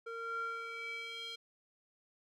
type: tone with band-pass filter sweep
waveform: square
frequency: 459.6 Hz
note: A#4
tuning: 25 cents flat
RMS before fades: -42 dBFS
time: 0.06-1.36 s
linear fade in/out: 10 ms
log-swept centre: 980 to 3600 Hz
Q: 4.1
effects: none